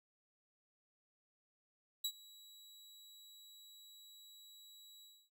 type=tone with ADSR envelope; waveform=sawtooth; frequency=3900 Hz; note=B7; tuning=23 cents flat; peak=-31 dBFS; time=2.04-5.3 s; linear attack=8 ms; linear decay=66 ms; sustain=-23 dB; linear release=270 ms; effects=none